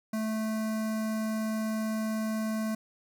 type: tone with notch filter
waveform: square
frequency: 218.8 Hz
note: A3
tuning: 9 cents flat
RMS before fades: -31 dBFS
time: 0.13-2.75 s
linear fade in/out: 5 ms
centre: 3200 Hz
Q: 1.3
effects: none